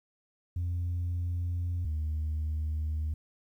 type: tone pair in turn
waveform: sine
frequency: 87.3 / 77.31 Hz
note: F2 / D#2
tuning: 0 / -11 cents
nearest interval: major second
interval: 211 cents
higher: first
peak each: -27 dBFS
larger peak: neither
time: 0.56-1.85 / 1.85-3.14 s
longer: neither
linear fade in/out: 5 ms
effects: tanh soft clip ceiling -27 dBFS + 11-bit